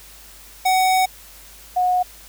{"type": "tone pair in turn", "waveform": ["square", "sine"], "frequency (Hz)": [749, 727.3], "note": ["F#5", "F#5"], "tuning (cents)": [21, -30], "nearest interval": "minor second", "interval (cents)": 51, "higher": "first", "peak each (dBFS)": -15, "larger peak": "neither", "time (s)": [[0.65, 1.06], [1.76, 2.03]], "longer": "first", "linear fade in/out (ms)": 10, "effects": ["added 50 Hz sine -48 dBFS peak until 2.28 s", "white hiss -44 dBFS RMS until 2.28 s"]}